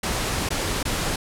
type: noise with dropouts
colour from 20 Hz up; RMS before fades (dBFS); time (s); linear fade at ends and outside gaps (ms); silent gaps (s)
pink; -25; 0.03-1.16; 5; 0.49-0.504 / 0.83-0.852
effects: low-pass 11000 Hz 12 dB/octave